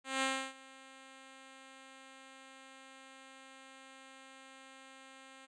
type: tone with ADSR envelope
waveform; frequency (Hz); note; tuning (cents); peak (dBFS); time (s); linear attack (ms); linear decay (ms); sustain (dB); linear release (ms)
5% pulse; 266.2; C4; +30; -19; 0.04-5.47; 180; 310; -23; 26
effects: resampled to 22050 Hz